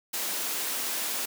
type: high-pass noise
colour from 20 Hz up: white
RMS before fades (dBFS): -31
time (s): 0.13-1.26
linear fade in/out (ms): 10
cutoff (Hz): 210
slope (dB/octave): 24
effects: none